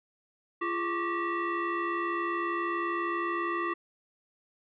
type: tone with frequency modulation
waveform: sine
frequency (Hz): 415.3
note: G#4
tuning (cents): 0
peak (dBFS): -28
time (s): 0.61-3.74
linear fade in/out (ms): 10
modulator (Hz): 758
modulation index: 2.1
effects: none